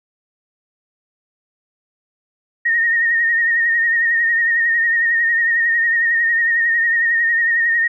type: tone with vibrato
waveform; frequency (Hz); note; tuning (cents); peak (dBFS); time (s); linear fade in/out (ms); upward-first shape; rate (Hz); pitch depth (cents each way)
sine; 1854; A#6; -10; -13; 2.65-7.88; 10; sine; 11; 41
effects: none